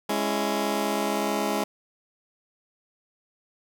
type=chord; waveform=15% pulse; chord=C# minor; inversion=second; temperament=just; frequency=207.9 / 277.2 / 332.6 Hz; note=G#3 / C#4 / E4; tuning=+2 / 0 / +16 cents; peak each=-21 / -24 / -24 dBFS; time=0.09-1.64 s; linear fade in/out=5 ms; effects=none